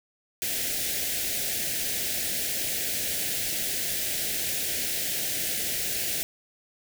white band-stop noise, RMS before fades -29 dBFS, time 0.42-6.23 s, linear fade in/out 0 ms, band 730 to 1600 Hz, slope 48 dB/octave, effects none

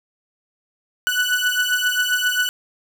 30% pulse beating tone pair, 1480 / 1487.5 Hz, F#6 / F#6, 0 / +9 cents, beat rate 7.5 Hz, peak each -18 / -18 dBFS, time 1.07-2.49 s, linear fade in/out 0 ms, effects none

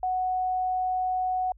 sine tone, 740 Hz, F#5, in tune, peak -24 dBFS, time 0.03-1.52 s, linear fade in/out 2 ms, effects added 50 Hz sine -50 dBFS peak until 1.57 s

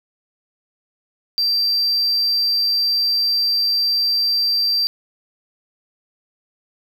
sine tone, 4699 Hz, D8, in tune, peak -13 dBFS, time 1.38-4.87 s, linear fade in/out 0 ms, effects tanh soft clip ceiling -14 dBFS + 8-bit

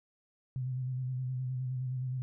sine tone with vibrato, 128.1 Hz, C3, 36 cents flat, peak -32 dBFS, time 0.56-2.22 s, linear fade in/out 0 ms, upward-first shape square, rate 9.6 Hz, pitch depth 30 cents each way, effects none

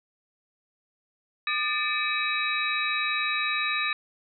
sine tone cluster, 1208 / 1769 / 2314 / 2548 / 3854 Hz, D6 / A6 / D7 / D#7 / B7, +48 / +9 / -26 / +41 / -43 cents, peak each -31 dBFS, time 1.47-3.93 s, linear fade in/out 2 ms, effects none

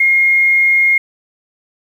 sine tone, 2140 Hz, C7, 38 cents sharp, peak -8 dBFS, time 0-0.98 s, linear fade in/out 5 ms, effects 7-bit

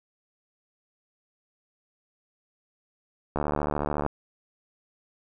click train, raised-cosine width 1 ms, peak -13 dBFS, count 53, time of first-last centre 3.36-4.064 s, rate 73.9 Hz, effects none

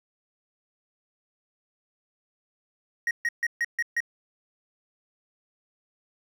triangle tone bursts, 1883 Hz, A#6, 17 cents sharp, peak -21 dBFS, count 6, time 3.07-4.004 s, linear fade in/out 2 ms, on 39 ms, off 140 ms, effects none

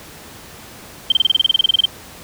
sine tone bursts, 3136 Hz, G7, in tune, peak -8 dBFS, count 16, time 1.1-1.856 s, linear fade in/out 5 ms, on 21 ms, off 28 ms, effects pink hiss -38 dBFS RMS until 2.23 s + high-pass 60 Hz 12 dB/octave

